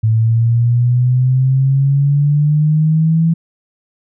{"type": "exponential sweep", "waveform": "sine", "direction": "up", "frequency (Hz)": [110, 165.9], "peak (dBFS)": -9, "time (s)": [0.03, 3.34], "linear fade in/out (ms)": 10, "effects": []}